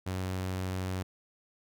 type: tone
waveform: sawtooth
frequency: 93.1 Hz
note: F#2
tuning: 11 cents sharp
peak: -28 dBFS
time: 0.06-1.03 s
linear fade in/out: 10 ms
effects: none